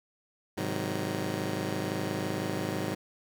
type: chord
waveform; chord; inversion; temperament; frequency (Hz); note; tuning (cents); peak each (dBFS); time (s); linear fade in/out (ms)
15% pulse; Ab dominant seventh; none; just; 103.83 / 129.78 / 155.74 / 186.89; Ab2 / C3 / Eb3 / Gb3; 0 / -14 / +2 / +18; -30 / -32 / -31 / -29; 0.57-2.95; 10
effects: none